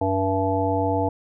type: harmonic tone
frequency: 96 Hz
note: G2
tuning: 36 cents flat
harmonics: 1 / 3 / 5 / 7 / 9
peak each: -26 / -26 / -26 / -26 / -26 dBFS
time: 0.01-1.09 s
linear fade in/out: 5 ms
effects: none